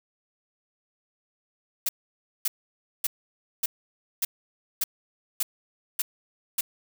blue noise bursts, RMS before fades -25 dBFS, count 9, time 1.86-6.61 s, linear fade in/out 5 ms, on 30 ms, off 560 ms, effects none

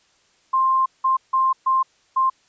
sine tone bursts at uneven times, 1053 Hz, C6, 11 cents sharp, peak -15 dBFS, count 5, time 0.53-0.86 / 1.04-1.17 / 1.33-1.53 / 1.66-1.83 / 2.16-2.3 s, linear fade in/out 10 ms, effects white hiss -60 dBFS RMS until 2.48 s + resampled to 16000 Hz

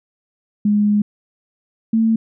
sine tone pair in turn, 207.7 / 224.1 Hz, G#3 / A3, 0 / +32 cents, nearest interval minor second, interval 132 cents, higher second, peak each -12 dBFS, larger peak neither, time 0.65-1.02 / 1.93-2.16 s, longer first, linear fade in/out 5 ms, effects none

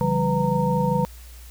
sine tone cluster, 142.2 / 169.6 / 194.9 / 496.8 / 923 Hz, C#3 / E3 / G3 / B4 / A#5, +45 / +50 / -10 / +10 / -17 cents, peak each -25 dBFS, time 0.01-1.05 s, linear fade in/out 0 ms, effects added 60 Hz sine -40 dBFS peak until 1.5 s + white hiss -49 dBFS RMS until 1.5 s

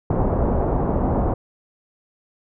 pink low-pass noise, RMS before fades -20 dBFS, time 0.1-1.34 s, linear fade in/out 5 ms, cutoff 900 Hz, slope 24 dB/octave, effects none

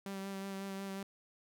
sawtooth tone with vibrato, 195 Hz, G3, 9 cents flat, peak -36 dBFS, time 0.06-1.03 s, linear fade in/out 2 ms, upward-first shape sine, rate 5.5 Hz, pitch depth 17 cents each way, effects none

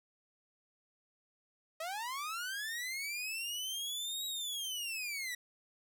sawtooth linear two-way sweep, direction up then down, 622.3 to 3850 to 1911 Hz, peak -34 dBFS, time 1.8-5.35 s, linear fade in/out 5 ms, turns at 4.26 s, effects none

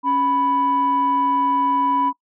sine tone pair together, 277.2 / 987.8 Hz, C#4 / B5, 0 / 0 cents, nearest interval octave + minor seventh, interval 2200 cents, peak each -22 / -16 dBFS, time 0.03-2.13 s, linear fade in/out 50 ms, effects noise-tail reverb RT60 0.1 s tail -21 dB re dry + tanh soft clip ceiling -11 dBFS

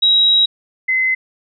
sine tone pair in turn, 3839 / 2048 Hz, B7 / C7, -50 / -38 cents, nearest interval major seventh, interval 1088 cents, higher first, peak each -9 / -13 dBFS, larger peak first, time 0.02-0.46 / 0.88-1.15 s, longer first, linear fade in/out 10 ms, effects none

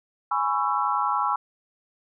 sine chord, C# minor seventh, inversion second, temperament just, 831.5 / 997.9 / 1108.7 / 1330.5 Hz, G#5 / B5 / C#6 / E6, +2 / +18 / 0 / +16 cents, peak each -27 dBFS, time 0.31-1.36 s, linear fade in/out 5 ms, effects none

